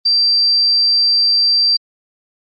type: tone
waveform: sine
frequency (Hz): 4699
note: D8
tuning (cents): 0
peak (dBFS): -10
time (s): 0.05-1.77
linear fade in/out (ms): 10
effects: Opus 32 kbps